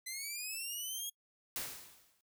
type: linear sweep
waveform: 10% pulse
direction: up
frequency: 2020 to 3307 Hz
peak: -31 dBFS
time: 0.06-1.1 s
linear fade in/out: 10 ms
type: noise with exponential decay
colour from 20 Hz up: white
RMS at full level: -37 dBFS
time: 1.56-2.21 s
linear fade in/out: 2 ms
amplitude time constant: 140 ms
effects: noise-tail reverb RT60 0.1 s tail -24 dB re dry